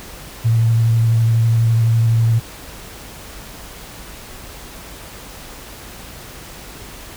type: tone with vibrato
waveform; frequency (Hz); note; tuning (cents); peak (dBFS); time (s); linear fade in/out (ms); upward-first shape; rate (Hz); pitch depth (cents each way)
sine; 114.2; A#2; -35; -11; 0.44-2.4; 20; sine; 12; 20
effects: added 50 Hz sine -44 dBFS peak until 7.16 s + pink hiss -36 dBFS RMS until 7.16 s